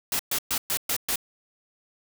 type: noise bursts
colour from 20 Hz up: white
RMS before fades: -26 dBFS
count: 6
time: 0.12-1.158 s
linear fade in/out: 2 ms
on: 73 ms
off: 120 ms
effects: none